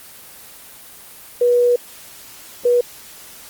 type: tone bursts at uneven times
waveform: sine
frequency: 485.7 Hz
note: B4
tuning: 29 cents flat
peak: -11 dBFS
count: 2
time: 1.41-1.76 / 2.65-2.81 s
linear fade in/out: 5 ms
effects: white hiss -40 dBFS RMS until 3.49 s + Opus 24 kbps